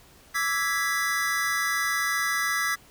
square chord, E dominant seventh, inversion third, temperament equal with one note detuned, 1158.5 / 1318.5 / 1661.2 / 1975.5 Hz, D6 / E6 / G#6 / B6, -24 / 0 / 0 / 0 cents, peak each -34 / -32 / -30 / -28 dBFS, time 0.34-2.76 s, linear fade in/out 20 ms, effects pink hiss -54 dBFS RMS until 2.9 s

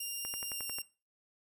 5% pulse tone with pitch glide, 2797 to 2773 Hz, F7 to F7, +2 to -13 cents, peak -29 dBFS, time 0-0.82 s, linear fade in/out 5 ms, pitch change -15 cents, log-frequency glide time 0.47-0.71 s
click train, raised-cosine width 0.5 ms, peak -29 dBFS, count 7, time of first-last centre 0.25-0.786 s, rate 11.2 Hz
effects noise-tail reverb RT60 0.3 s tail -18 dB re dry

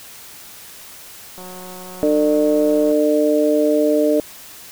click train, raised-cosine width 1 ms, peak -24 dBFS, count 282, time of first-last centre 1.38-2.916 s, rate 183 Hz
harmonic tone, 150 Hz, D3, 37 cents sharp, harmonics 2 / 3 / 4, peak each -17 / -18 / -17 dBFS, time 2.03-4.2 s, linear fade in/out 0 ms
effects white hiss -39 dBFS RMS until 4.71 s

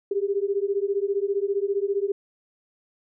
sine beating tone pair, 392 / 407 Hz, G4 / G#4, 0 / -35 cents, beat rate 15 Hz, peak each -25 dBFS, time 0.11-2.12 s, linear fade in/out 5 ms, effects none

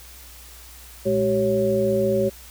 sine tone cluster, 114.7 / 209 / 383.9 / 552 Hz, A#2 / G#3 / G4 / C#5, -28 / +11 / -36 / -7 cents, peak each -30 / -25 / -22 / -21 dBFS, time 1.05-2.3 s, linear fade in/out 20 ms, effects added 60 Hz sine -45 dBFS peak until 2.5 s + white hiss -45 dBFS RMS until 2.5 s

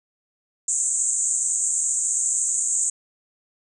white band-pass noise, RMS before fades -23 dBFS, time 0.68-2.9 s, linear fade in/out 5 ms, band 6700 to 8400 Hz, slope 96 dB/octave, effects none

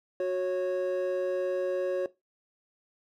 triangle tone pair together, 367.2 / 550.2 Hz, F#4 / C#5, -13 / -13 cents, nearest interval perfect fifth, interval 700 cents, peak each -28 / -26 dBFS, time 0.2-2.06 s, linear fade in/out 2 ms, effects noise-tail reverb RT60 0.2 s tail -18 dB re dry + tanh soft clip ceiling -17 dBFS

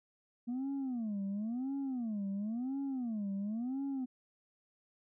sine tone with vibrato, 233.1 Hz, A#3, in tune, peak -32 dBFS, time 0.47-4.06 s, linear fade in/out 20 ms, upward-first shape sine, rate 0.96 Hz, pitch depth 300 cents each way, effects tanh soft clip ceiling -33 dBFS

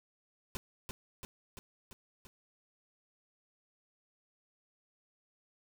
pink noise with echo, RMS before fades -39 dBFS, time 0.55-0.57 s, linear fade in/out 0 ms, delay 340 ms, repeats 5, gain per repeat -3 dB, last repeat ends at 2.27 s, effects none

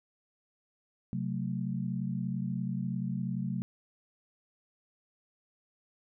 sine chord, F# diminished, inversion second, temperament just, 133.2 / 185 / 222 Hz, C3 / F#3 / A3, +31 / 0 / +16 cents, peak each -35 / -34 / -37 dBFS, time 1.13-3.62 s, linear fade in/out 0 ms, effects none

